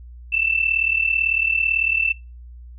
sine tone pair together, 2637 / 2675 Hz, E7 / E7, 0 / +25 cents, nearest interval unison, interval 25 cents, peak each -21 / -19 dBFS, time 0.32-2.13 s, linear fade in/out 10 ms, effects noise-tail reverb RT60 0.3 s tail -26 dB re dry + added 60 Hz sine -37 dBFS peak until 2.78 s

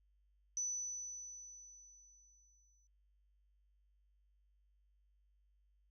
sine tone with exponential decay, 5980 Hz, F#8, 17 cents sharp, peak -35 dBFS, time 0.57-2.87 s, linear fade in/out 1 ms, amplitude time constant 500 ms, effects added 50 Hz sine -70 dBFS peak until 5.9 s

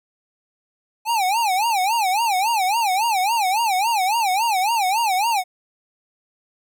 square tone with vibrato, 830.6 Hz, G#5, in tune, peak -18 dBFS, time 1.05-5.44 s, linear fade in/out 50 ms, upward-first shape sine, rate 3.6 Hz, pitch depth 220 cents each way, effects none

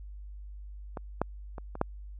clicks, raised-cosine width 1 ms, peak -22 / -12 / -26 / -25 / -11 dBFS, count 5, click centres 0.972 / 1.216 / 1.582 / 1.754 / 1.814 s, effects added 50 Hz sine -41 dBFS peak until 2.19 s

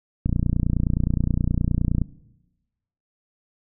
click train, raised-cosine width 5 ms, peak -9 dBFS, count 53, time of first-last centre 0.26-2.017 s, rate 29.6 Hz, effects noise-tail reverb RT60 1.0 s tail -18 dB re dry

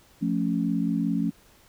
sine chord, F augmented, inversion none, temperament equal, 174.61 / 220 / 277.2 Hz, F3 / A3 / C#4, 0 / 0 / 0 cents, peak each -27 dBFS, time 0.21-1.31 s, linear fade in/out 20 ms, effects pink hiss -57 dBFS RMS until 1.68 s

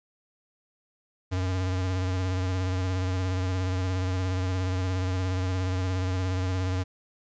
square tone with vibrato, 92.5 Hz, F#2, in tune, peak -26 dBFS, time 1.31-6.84 s, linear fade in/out 20 ms, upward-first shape sine, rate 17 Hz, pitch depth 37 cents each way, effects resampled to 16000 Hz + 11-bit

